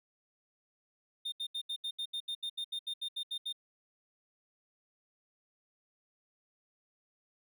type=tone bursts; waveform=triangle; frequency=3639 Hz; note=A#7; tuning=42 cents flat; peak=-33 dBFS; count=16; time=1.25-3.527 s; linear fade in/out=10 ms; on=72 ms; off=75 ms; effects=none